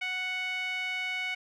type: tone with band-pass filter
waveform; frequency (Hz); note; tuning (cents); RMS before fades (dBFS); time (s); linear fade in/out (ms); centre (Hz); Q
sawtooth; 740; F#5; 0; -33; 0.01-1.35; 10; 2400; 5.3
effects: none